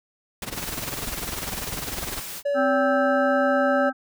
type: noise with tremolo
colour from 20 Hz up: pink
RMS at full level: -29 dBFS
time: 0.42-2.2 s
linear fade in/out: 2 ms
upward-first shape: sine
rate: 20 Hz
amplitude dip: 85%
type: noise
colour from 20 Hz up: white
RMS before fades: -35 dBFS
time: 0.52-2.43 s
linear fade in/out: 50 ms
type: tone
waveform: triangle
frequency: 570 Hz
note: C#5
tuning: 48 cents sharp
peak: -19 dBFS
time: 2.45-3.9 s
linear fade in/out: 10 ms
type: harmonic tone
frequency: 261.6 Hz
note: C4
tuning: in tune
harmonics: 1 / 3 / 5 / 6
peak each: -24 / -27 / -27 / -27 dBFS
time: 2.54-3.93 s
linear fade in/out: 50 ms
effects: none